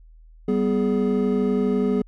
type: tone cluster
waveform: triangle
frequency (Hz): 194.9 / 247.1 / 419.5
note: G3 / B3 / G#4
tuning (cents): -10 / +1 / +17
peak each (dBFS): -21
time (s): 0.48-2.02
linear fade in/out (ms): 5
effects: added 40 Hz sine -45 dBFS peak until 2.07 s